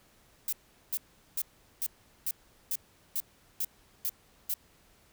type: noise bursts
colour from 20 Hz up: violet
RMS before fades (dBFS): -31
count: 10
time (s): 0.48-4.54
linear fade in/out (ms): 2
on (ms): 46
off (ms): 400
effects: pink hiss -63 dBFS RMS until 5.12 s